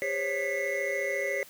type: tone cluster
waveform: triangle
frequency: 402.8 / 518 / 552 / 1990 / 2157 Hz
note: G4 / C5 / C#5 / B6 / C#7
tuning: +47 / -17 / -7 / +13 / -48 cents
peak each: -34 / -37 / -30 / -31 / -34 dBFS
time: 0.02-1.43 s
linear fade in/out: 0 ms
effects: white hiss -52 dBFS RMS until 1.49 s + high-pass 100 Hz 12 dB/octave